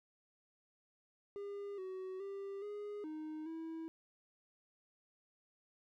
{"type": "tone with pitch steps", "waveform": "triangle", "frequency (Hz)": [403.5, 375.2, 395.1, 413.6, 310.2, 324.8], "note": ["G#4", "F#4", "G4", "G#4", "D#4", "E4"], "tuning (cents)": [-50, 24, 14, -7, -5, -26], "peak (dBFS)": -40, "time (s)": [1.36, 3.88], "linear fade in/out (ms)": 0, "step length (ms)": 420, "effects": []}